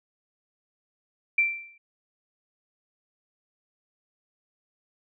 sine tone with exponential decay, 2349 Hz, D7, in tune, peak -16 dBFS, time 1.38-1.78 s, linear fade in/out 5 ms, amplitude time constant 86 ms, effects none

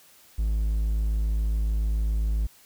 triangle tone, 53.6 Hz, A1, 45 cents flat, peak -20 dBFS, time 0.38-2.47 s, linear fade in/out 10 ms, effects white hiss -55 dBFS RMS until 2.65 s

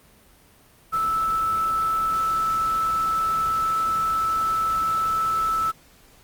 sine tone in noise, 1314 Hz, E6, 6 cents flat, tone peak -20 dBFS, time 0.92-5.72 s, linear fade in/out 20 ms, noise pink, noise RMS -38 dBFS, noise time 0.92-5.72 s, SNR +15 dB, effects pink hiss -54 dBFS RMS until 6.23 s + Opus 32 kbps

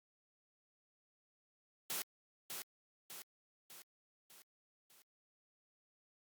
white noise with echo, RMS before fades -40 dBFS, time 1.9-2.02 s, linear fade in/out 0 ms, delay 600 ms, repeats 5, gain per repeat -5 dB, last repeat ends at 5.02 s, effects high-pass 200 Hz 12 dB/octave + Opus 48 kbps

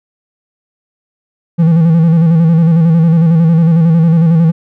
triangle tone with vibrato, 164.81 Hz, E3, in tune, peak -3 dBFS, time 1.58-4.52 s, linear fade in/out 20 ms, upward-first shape square, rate 11 Hz, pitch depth 51 cents each way, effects none

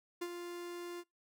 45% pulse tone with ADSR envelope, 349.2 Hz, F4, in tune, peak -35 dBFS, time 0.21-1.04 s, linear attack 11 ms, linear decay 51 ms, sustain -7 dB, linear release 48 ms, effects noise-tail reverb RT60 0.2 s tail -25 dB re dry

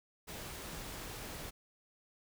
pink noise, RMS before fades -45 dBFS, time 0.27-1.51 s, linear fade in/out 20 ms, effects none

